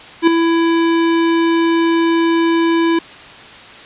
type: tone with ADSR envelope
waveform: square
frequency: 332.4 Hz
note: E4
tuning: 15 cents sharp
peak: -5 dBFS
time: 0.22-2.99 s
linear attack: 54 ms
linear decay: 3 ms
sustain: -7 dB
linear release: 5 ms
effects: white hiss -36 dBFS RMS until 3.85 s + resampled to 8000 Hz